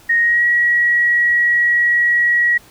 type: tone with pitch glide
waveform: sine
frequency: 1864.7 to 1913.8 Hz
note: A#6 to A#6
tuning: 0 to +45 cents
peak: -11 dBFS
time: 0.09-2.58 s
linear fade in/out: 10 ms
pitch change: +45 cents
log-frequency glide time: 0.19-0.45 s
effects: pink hiss -46 dBFS RMS until 2.7 s